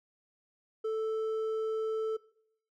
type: tone with hard clipping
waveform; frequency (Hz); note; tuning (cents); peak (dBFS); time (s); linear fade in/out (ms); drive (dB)
sine; 440; A4; 0; -31; 0.84-2.17; 10; 4
effects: noise-tail reverb RT60 0.7 s tail -21 dB re dry